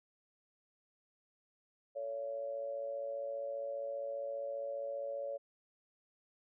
sine tone with amplitude modulation, 563 Hz, C#5, 27 cents sharp, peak -34 dBFS, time 1.95-5.38 s, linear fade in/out 20 ms, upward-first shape sine, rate 115 Hz, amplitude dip 65%, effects none

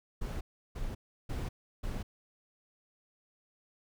brown noise bursts, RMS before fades -36 dBFS, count 4, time 0.21-2.03 s, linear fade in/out 10 ms, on 200 ms, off 340 ms, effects none

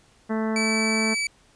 harmonic tone, 220 Hz, A3, in tune, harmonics 1 / 2 / 3 / 4 / 5 / 6 / 7 / 8 / 9, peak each -24 / -30 / -34 / -36 / -38 / -40 / -41 / -42 / -43 dBFS, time 0.29-1.15 s, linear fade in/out 20 ms
sawtooth tone, 2300 Hz, D7, 37 cents flat, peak -20 dBFS, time 0.56-1.27 s, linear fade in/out 2 ms
effects pink hiss -58 dBFS RMS until 1.55 s + resampled to 22050 Hz

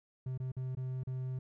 triangle tone with dropouts, 129 Hz, C3, 24 cents flat, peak -33 dBFS, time 0.26-1.39 s, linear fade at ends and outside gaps 5 ms, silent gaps 0.377-0.4 / 0.518-0.566 / 0.751-0.77 / 1.035-1.071 s, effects none

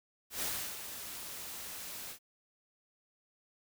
white noise with ADSR envelope, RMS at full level -35 dBFS, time 0.3-2.19 s, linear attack 120 ms, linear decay 340 ms, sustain -9 dB, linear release 88 ms, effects none

